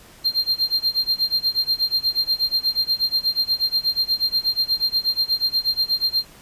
triangle tone with tremolo, 4186 Hz, C8, in tune, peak -14 dBFS, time 0.24-6.25 s, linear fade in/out 20 ms, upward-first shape sine, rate 8.3 Hz, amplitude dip 95%, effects pink hiss -47 dBFS RMS until 6.41 s + resampled to 32000 Hz

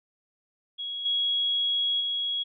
sine tone with level steps, 3322 Hz, G#7, in tune, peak -31 / -23 / -26 dBFS, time 0.78-2.44 s, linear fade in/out 20 ms, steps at 1.05 / 2 s, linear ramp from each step 10 ms, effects none

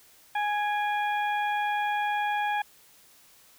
harmonic tone with a mistuned harmonic, 830.6 Hz, G#5, in tune, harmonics 1 / 2 / 3 / 4, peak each -26 / -32 / -37 / -42 dBFS, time 0.35-2.62 s, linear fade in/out 5 ms, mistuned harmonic 3, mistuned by -53 cents, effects white hiss -57 dBFS RMS until 3.58 s

